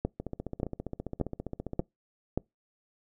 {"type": "two click trains", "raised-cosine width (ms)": 2, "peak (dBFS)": [-22, -14], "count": [25, 5], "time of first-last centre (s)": [[0.2, 1.8], [0.05, 2.376]], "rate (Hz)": [15, 1.72], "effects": ["noise-tail reverb RT60 0.2 s tail -26 dB re dry"]}